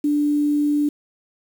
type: tone with quantisation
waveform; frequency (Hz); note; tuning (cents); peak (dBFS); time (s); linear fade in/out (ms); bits
sine; 293.7; D4; 0; -16; 0.04-0.89; 5; 7
effects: none